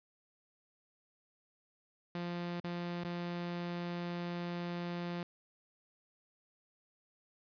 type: tone with dropouts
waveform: sawtooth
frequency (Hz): 174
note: F3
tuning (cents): -6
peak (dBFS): -33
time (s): 2.15-5.23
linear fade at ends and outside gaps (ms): 2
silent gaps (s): 2.601-2.642 / 3.038-3.048
effects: resampled to 11025 Hz + 10-bit